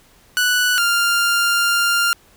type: tone pair in turn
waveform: sawtooth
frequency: 1480 / 1396.9 Hz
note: F#6 / F6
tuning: 0 / 0 cents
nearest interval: minor second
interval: 100 cents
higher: first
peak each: -11 dBFS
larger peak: neither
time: 0.37-0.78 / 0.78-2.13 s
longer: second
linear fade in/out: 0 ms
effects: pink hiss -52 dBFS RMS until 2.36 s